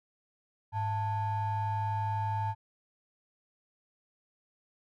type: ring-modulated tone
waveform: triangle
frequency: 390 Hz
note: G4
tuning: 9 cents flat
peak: -24 dBFS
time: 0.72-2.55 s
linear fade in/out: 50 ms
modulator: 494 Hz
effects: none